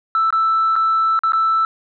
sine tone with dropouts, 1322 Hz, E6, 5 cents sharp, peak -12 dBFS, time 0.15-1.65 s, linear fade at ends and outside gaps 1 ms, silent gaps 0.305-0.326 / 0.756-0.762 / 1.191-1.235 / 1.321-1.333 s, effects tanh soft clip ceiling -10 dBFS

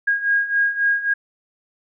sine beating tone pair, 1631 / 1634.7 Hz, G#6 / G#6, -32 / -28 cents, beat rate 3.7 Hz, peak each -22 / -18 dBFS, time 0.07-1.14 s, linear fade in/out 10 ms, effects none

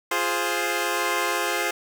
10% pulse chord, F minor, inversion none, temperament equal, 349.2 / 415.3 / 523.3 Hz, F4 / Ab4 / C5, 0 / 0 / 0 cents, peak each -19 dBFS, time 0.11-1.71 s, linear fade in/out 5 ms, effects none

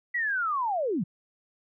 sine linear sweep, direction down, 1975.5 to 144.8 Hz, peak -25 dBFS, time 0.14-1.04 s, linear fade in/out 10 ms, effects none

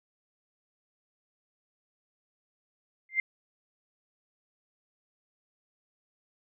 sine tone with exponential growth, 2093 Hz, C7, in tune, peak -19 dBFS, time 3.09-3.2 s, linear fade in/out 2 ms, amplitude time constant 23 ms, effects none

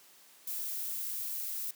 violet noise, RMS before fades -37 dBFS, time 0.47-1.71 s, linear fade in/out 5 ms, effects white hiss -59 dBFS RMS until 1.75 s + high-pass 200 Hz 12 dB/octave

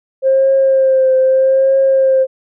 sine tone with vibrato, 530 Hz, C5, 22 cents sharp, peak -7 dBFS, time 0.22-2.27 s, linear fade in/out 50 ms, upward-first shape triangle, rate 0.8 Hz, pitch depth 31 cents each way, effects tanh soft clip ceiling -3 dBFS

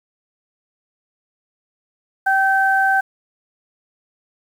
sine tone pair together, 774 / 1548 Hz, G5 / G6, -22 / -22 cents, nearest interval octave, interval 1200 cents, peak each -16 dBFS, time 2.26-3.01 s, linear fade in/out 10 ms, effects 7-bit

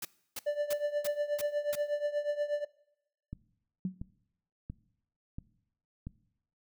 white noise bursts, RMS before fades -38 dBFS, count 6, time 0.02-1.756 s, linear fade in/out 5 ms, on 31 ms, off 310 ms
triangle tone with tremolo, 587.3 Hz, D5, in tune, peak -24 dBFS, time 0.46-2.65 s, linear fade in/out 10 ms, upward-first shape triangle, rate 8.3 Hz, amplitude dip 85%
click train, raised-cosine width 5 ms, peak -27 dBFS, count 5, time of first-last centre 3.33-6.07 s, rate 1.46 Hz
sine tone with exponential decay, 185 Hz, F#3, in tune, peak -27 dBFS, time 3.85-4.01 s, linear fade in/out 2 ms, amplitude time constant 33 ms
effects noise-tail reverb RT60 0.8 s tail -20 dB re dry

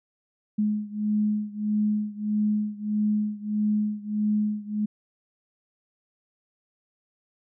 sine beating tone pair, 210.2 / 211.8 Hz, G#3 / G#3, +21 / +34 cents, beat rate 1.6 Hz, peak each -25 / -27 dBFS, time 0.58-4.86 s, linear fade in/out 10 ms, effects none

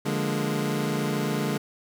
25% pulse chord, Bb dominant seventh, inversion first, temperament equal, 146.83 / 174.61 / 207.7 / 233.1 Hz, D3 / F3 / Ab3 / Bb3, 0 / 0 / 0 / 0 cents, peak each -25 / -31 / -25 / -29 dBFS, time 0.05-1.58 s, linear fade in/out 10 ms, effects none

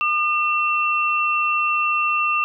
sine tone pair together, 1210 / 2703 Hz, D#6 / E7, -49 / +43 cents, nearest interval octave + major second, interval 1392 cents, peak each -20 dBFS, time 0.01-2.44 s, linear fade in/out 0 ms, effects none

